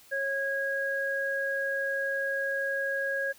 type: tone pair together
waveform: sine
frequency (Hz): 548 / 1644.6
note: C#5 / G#6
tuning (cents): -20 / -17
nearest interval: octave + perfect fifth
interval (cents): 1903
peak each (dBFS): -32 / -29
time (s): 0.11-3.33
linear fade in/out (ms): 20
effects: white hiss -56 dBFS RMS until 3.38 s